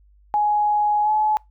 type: tone with pitch glide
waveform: sine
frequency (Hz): 836 to 854.6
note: G#5 to G#5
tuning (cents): +11 to +49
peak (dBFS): -16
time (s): 0.34-1.37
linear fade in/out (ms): 0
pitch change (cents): +38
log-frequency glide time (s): 1.03-1.1
effects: noise-tail reverb RT60 0.2 s tail -25 dB re dry + added 50 Hz sine -51 dBFS peak until 1.5 s